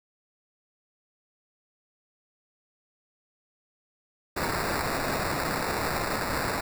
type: noise with sample-and-hold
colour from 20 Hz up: blue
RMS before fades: -29 dBFS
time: 4.36-6.61 s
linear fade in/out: 10 ms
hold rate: 3150 Hz
effects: none